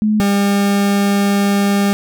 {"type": "tone pair in turn", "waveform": ["sine", "40% pulse"], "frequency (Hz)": [213.4, 200.6], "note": ["G#3", "G3"], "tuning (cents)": [47, 40], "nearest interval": "minor second", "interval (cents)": 107, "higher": "first", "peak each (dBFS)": -11, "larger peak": "neither", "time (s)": [[0.02, 0.2], [0.2, 1.93]], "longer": "second", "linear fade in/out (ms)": 0, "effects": []}